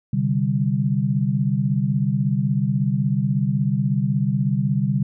sine chord, C suspended second, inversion none, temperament just, 130.81 / 147.16 / 196.22 Hz, C3 / D3 / G3, 0 / +4 / +2 cents, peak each -22 dBFS, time 0.13-5.03 s, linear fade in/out 5 ms, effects none

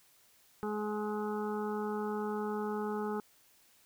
harmonic tone, 210.7 Hz, G#3, 25 cents sharp, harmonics 1 / 2 / 4 / 5 / 6 / 7, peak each -37 / -36 / -41 / -49 / -44 / -50 dBFS, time 0.63-3.2 s, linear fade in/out 0 ms, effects white hiss -65 dBFS RMS until 3.85 s

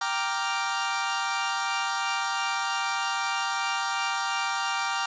sawtooth chord, G minor seventh, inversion none, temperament equal, 784 / 932.3 / 1174.7 / 1396.9 Hz, G5 / Bb5 / D6 / F6, 0 / 0 / 0 / 0 cents, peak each -28 dBFS, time 0.01-5.06 s, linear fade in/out 5 ms, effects resampled to 16000 Hz + 9-bit

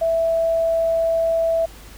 sine tone, 659.3 Hz, E5, in tune, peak -16 dBFS, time 0.01-1.66 s, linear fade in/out 10 ms, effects added 50 Hz sine -41 dBFS peak until 1.97 s + pink hiss -44 dBFS RMS until 1.97 s

